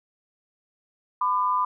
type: tone pair together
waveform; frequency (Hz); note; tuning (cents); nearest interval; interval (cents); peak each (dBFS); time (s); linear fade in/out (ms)
sine; 1004.5 / 1200; B5 / D6; +29 / +37; minor third; 308; -22 / -25; 1.21-1.65; 5
effects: none